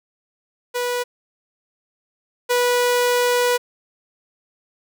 sawtooth tone pair in turn, 489.5 / 489.5 Hz, B4 / B4, -15 / -15 cents, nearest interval unison, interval 0 cents, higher neither, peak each -17 / -12 dBFS, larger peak second, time 0.74-1.04 / 2.49-3.58 s, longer second, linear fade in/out 20 ms, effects none

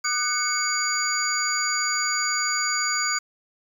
sine tone cluster, 1213 / 1498 / 2210 / 4736 / 6820 Hz, D#6 / F#6 / C#7 / D8 / G#8, -44 / +21 / -6 / +14 / +45 cents, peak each -29 / -28 / -30 / -28 / -27 dBFS, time 0.04-3.19 s, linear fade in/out 10 ms, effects 8-bit

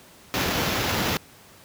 pink noise with sample-and-hold, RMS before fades -24 dBFS, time 0.34-1.17 s, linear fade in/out 0 ms, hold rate 8820 Hz, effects pink hiss -50 dBFS RMS until 1.64 s + high-pass 80 Hz 12 dB/octave

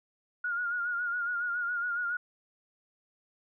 sine tone with vibrato, 1428 Hz, F6, 38 cents sharp, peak -29 dBFS, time 0.44-2.17 s, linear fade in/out 5 ms, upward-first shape sine, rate 7.2 Hz, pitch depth 49 cents each way, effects none

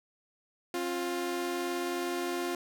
sawtooth tone pair together, 268 / 351 Hz, C4 / F4, +42 / +9 cents, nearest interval perfect fourth, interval 467 cents, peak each -34 / -28 dBFS, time 0.74-2.55 s, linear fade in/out 2 ms, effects none

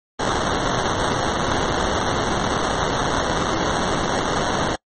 white noise with sample-and-hold, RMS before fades -21 dBFS, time 0.19-4.76 s, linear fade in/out 10 ms, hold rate 2450 Hz, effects noise-tail reverb RT60 0.1 s tail -26 dB re dry + MP3 32 kbps

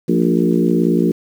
harmonic tone with a mistuned harmonic, 58.27 Hz, A#1, in tune, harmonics 3 / 4 / 5 / 6 / 7 / 8, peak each -17 / -18 / -19 / -18 / -23 / -26 dBFS, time 0.08-1.12 s, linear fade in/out 10 ms, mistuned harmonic 4, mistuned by -49 cents, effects 7-bit

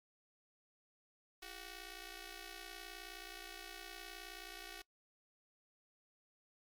5% pulse ring-modulated tone, 373.2 Hz, F#4, 15 cents sharp, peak -34 dBFS, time 1.42-4.82 s, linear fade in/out 2 ms, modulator 1090 Hz, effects noise-tail reverb RT60 0.1 s tail -22 dB re dry + MP3 96 kbps

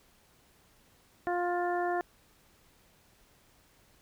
harmonic tone, 352.4 Hz, F4, 16 cents sharp, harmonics 1 / 2 / 3 / 4 / 5, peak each -32 / -31 / -40 / -41 / -40 dBFS, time 1.27-2.01 s, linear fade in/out 0 ms, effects pink hiss -64 dBFS RMS until 4.01 s

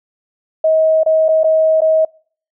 sine tone with dropouts, 635 Hz, D#5, 35 cents sharp, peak -9 dBFS, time 0.64-2.05 s, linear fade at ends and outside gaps 5 ms, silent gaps 1.034-1.061 / 1.284-1.288 / 1.434-1.442 / 1.807-1.817 s, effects noise-tail reverb RT60 0.5 s tail -26 dB re dry

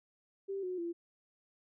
sine tone with pitch steps, 391.7 / 365.5 / 341 Hz, G4 / F#4 / F4, -1 / -21 / -41 cents, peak -35 dBFS, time 0.48-0.93 s, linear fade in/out 20 ms, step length 150 ms, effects none

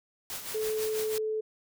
white noise with tremolo, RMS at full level -36 dBFS, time 0.3-1.18 s, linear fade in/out 0 ms, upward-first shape sine, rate 6.1 Hz, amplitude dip 60%
sine tone, 434.4 Hz, A4, 22 cents flat, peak -28 dBFS, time 0.54-1.41 s, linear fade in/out 10 ms
effects none

